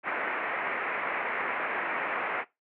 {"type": "low-pass noise", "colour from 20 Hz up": "white", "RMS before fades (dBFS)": -31, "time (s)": [0.03, 2.45], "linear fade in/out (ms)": 50, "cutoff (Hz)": 2300, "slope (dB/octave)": 48, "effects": ["noise-tail reverb RT60 0.2 s tail -19 dB re dry", "high-pass 400 Hz 12 dB/octave"]}